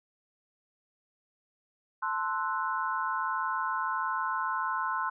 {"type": "chord", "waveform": "sine", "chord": "F# half-diminished seventh", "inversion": "first", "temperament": "equal", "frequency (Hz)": [880, 1046.5, 1318.5, 1480], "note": ["A5", "C6", "E6", "F#6"], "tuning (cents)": [0, 0, 0, 0], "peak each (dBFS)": [-36, -31, -36, -35], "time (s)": [2.02, 5.1], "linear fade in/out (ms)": 10, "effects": []}